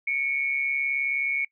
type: tone pair together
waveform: sine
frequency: 2214 / 2353 Hz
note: C#7 / D7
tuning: -3 / +3 cents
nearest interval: minor second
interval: 106 cents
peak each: -24 / -31 dBFS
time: 0.07-1.45 s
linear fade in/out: 5 ms
effects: noise-tail reverb RT60 0.1 s tail -24 dB re dry